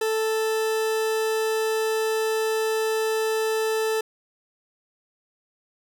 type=tone; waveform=40% pulse; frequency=440 Hz; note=A4; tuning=in tune; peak=-21 dBFS; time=0.01-4.01 s; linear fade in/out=5 ms; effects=none